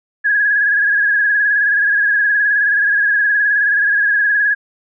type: tone with vibrato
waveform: sine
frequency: 1661.2 Hz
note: G#6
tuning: in tune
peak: -11 dBFS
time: 0.24-4.55 s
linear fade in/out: 20 ms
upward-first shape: sine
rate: 19 Hz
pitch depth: 53 cents each way
effects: none